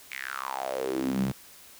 sawtooth tone with high-pass filter sweep, 66.1 Hz, C2, 18 cents sharp, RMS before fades -31 dBFS, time 0.11-1.32 s, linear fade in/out 10 ms, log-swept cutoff 2300 to 150 Hz, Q 6.6, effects white hiss -51 dBFS RMS until 1.79 s

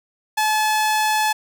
sawtooth tone, 860 Hz, A5, 40 cents flat, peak -13 dBFS, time 0.37-1.33 s, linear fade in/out 10 ms, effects none

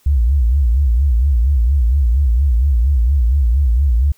sine tone with vibrato, 64 Hz, C2, 38 cents flat, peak -10 dBFS, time 0.06-4.12 s, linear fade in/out 5 ms, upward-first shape sine, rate 4.3 Hz, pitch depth 220 cents each way, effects white hiss -55 dBFS RMS until 4.17 s

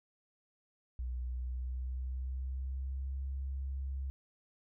sine tone with pitch glide, 61.74 to 67.33 Hz, B1 to C#2, 0 to -50 cents, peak -35 dBFS, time 0.99-4.1 s, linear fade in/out 0 ms, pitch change +150 cents, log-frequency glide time 1.22-3.22 s, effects none

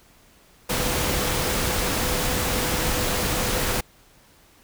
sine tone in noise, 500 Hz, B4, 21 cents sharp, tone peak -33 dBFS, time 0.69-3.81 s, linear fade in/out 10 ms, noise pink, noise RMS -24 dBFS, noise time 0.69-3.81 s, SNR -12 dB, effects pink hiss -55 dBFS RMS until 4.63 s

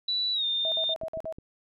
sine tone with pitch glide, 3951 to 3623 Hz, B7 to A7, 0 to +50 cents, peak -25 dBFS, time 0.08-0.94 s, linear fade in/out 5 ms, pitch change -150 cents, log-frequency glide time 0.33-0.45 s
sine tone bursts, 645 Hz, E5, 38 cents flat, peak -31 dBFS, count 6, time 0.65-1.325 s, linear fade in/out 0 ms, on 70 ms, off 51 ms
clicks, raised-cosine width 3 ms, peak -29 dBFS, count 4, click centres 1.035 / 1.173 / 1.245 / 1.385 s
effects none

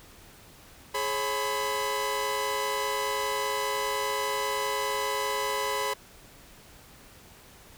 sawtooth tone cluster, 421.6 / 545 / 1000 Hz, G#4 / C#5 / B5, +26 / -29 / +21 cents, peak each -29 / -30 / -26 dBFS, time 0.94-5.94 s, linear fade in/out 10 ms, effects pink hiss -52 dBFS RMS until 7.77 s

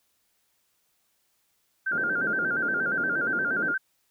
sine tone with vibrato, 1480 Hz, F#6, in tune, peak -24 dBFS, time 1.86-3.78 s, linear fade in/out 10 ms, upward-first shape square, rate 8.5 Hz, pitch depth 78 cents each way
white band-pass noise, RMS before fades -36 dBFS, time 1.9-3.75 s, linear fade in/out 50 ms, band 170 to 520 Hz, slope 24 dB/octave
effects white hiss -71 dBFS RMS until 4.1 s

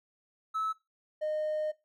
triangle tone pair in turn, 1301 / 614 Hz, E6 / D#5, -23 / -23 cents, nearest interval octave + minor second, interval 1300 cents, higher first, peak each -26 dBFS, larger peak neither, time 0.54-0.73 / 1.21-1.72 s, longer second, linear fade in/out 20 ms, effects noise-tail reverb RT60 0.2 s tail -18 dB re dry + tanh soft clip ceiling -25 dBFS

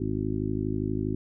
harmonic tone, 52.4 Hz, G#1, 16 cents sharp, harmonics 1 / 2 / 3 / 4 / 5 / 6 / 7, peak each -37 / -32 / -35 / -38 / -32 / -33 / -34 dBFS, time 0-1.15 s, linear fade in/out 5 ms, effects none

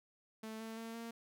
sawtooth tone with pitch steps, 220 / 223.5 / 227 / 230.5 Hz, A3 / A3 / A#3 / A#3, 0 / +27 / -46 / -19 cents, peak -40 dBFS, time 0.43-1.11 s, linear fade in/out 5 ms, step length 170 ms, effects none

